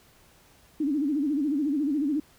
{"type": "tone with vibrato", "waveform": "sine", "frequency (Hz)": 290, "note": "D4", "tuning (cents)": -22, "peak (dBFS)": -23, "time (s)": [0.8, 2.2], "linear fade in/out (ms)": 5, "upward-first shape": "sine", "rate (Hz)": 14, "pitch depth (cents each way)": 140, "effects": ["pink hiss -58 dBFS RMS until 2.38 s"]}